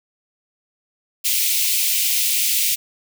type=high-pass noise; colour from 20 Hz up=white; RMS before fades=-19 dBFS; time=1.24-2.76 s; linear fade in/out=20 ms; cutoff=2200 Hz; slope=48 dB/octave; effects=none